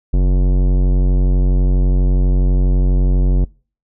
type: tone with tanh clipping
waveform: sine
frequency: 46.1 Hz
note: F#1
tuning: 6 cents flat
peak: -12 dBFS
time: 0.13-3.45 s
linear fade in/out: 10 ms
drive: 17 dB
effects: noise-tail reverb RT60 0.4 s tail -26 dB re dry